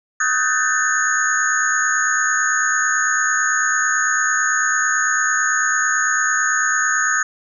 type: tone cluster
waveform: sine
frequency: 1259 / 1505 / 1574 / 1777 / 6670 Hz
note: D#6 / F#6 / G6 / A6 / G#8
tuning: +20 / +29 / +7 / +17 / +7 cents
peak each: -22 dBFS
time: 0.2-7.23 s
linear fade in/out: 5 ms
effects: none